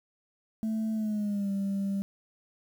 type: tone with pitch glide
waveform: sine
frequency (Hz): 220 to 197.13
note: A3 to G3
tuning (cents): 0 to +10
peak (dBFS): -25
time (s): 0.63-2.02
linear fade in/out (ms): 0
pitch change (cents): -190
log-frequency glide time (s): 0.93-1.51
effects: tanh soft clip ceiling -26 dBFS + 9-bit